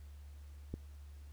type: click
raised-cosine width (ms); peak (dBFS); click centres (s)
3; -27; 0.74
effects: added 72 Hz sine -49 dBFS peak until 1.32 s + pink hiss -68 dBFS RMS until 1.32 s